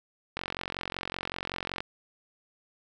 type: click train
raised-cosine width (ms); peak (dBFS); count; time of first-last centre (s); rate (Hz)
0.3; -16; 66; 0.37-1.805; 45.3
effects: none